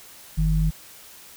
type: tone pair together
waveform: sine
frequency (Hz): 46.77 / 158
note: F#1 / D#3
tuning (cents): +19 / +27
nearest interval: octave + major sixth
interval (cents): 2108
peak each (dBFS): -20 / -21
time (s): 0.37-0.71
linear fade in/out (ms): 20
effects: white hiss -46 dBFS RMS until 1.36 s